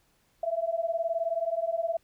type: beating tone pair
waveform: sine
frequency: 655 / 674 Hz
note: E5 / E5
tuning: -11 / +38 cents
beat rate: 19 Hz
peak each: -30 / -29 dBFS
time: 0.43-1.97 s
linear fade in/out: 5 ms
effects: pink hiss -68 dBFS RMS until 2.03 s